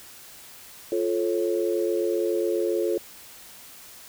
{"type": "chord", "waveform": "sine", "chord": "F augmented", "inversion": "none", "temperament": "just", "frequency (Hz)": [349.2, 436.5, 545.7], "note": ["F4", "A4", "C#5"], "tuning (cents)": [0, -14, -27], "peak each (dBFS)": [-25, -26, -29], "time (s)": [0.92, 2.98], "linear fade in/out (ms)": 2, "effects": ["white hiss -46 dBFS RMS until 4.08 s"]}